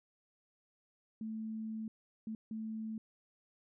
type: tone bursts at uneven times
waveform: sine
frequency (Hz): 220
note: A3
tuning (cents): 0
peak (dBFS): -38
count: 3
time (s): 1.21-1.88 / 2.27-2.35 / 2.51-2.98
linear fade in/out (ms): 2
effects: none